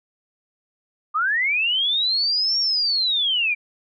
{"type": "linear two-way sweep", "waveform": "sine", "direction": "up then down", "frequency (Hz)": [1174.7, 5588, 2319], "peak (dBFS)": -18, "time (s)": [1.14, 3.55], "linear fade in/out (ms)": 20, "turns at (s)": 2.59, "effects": []}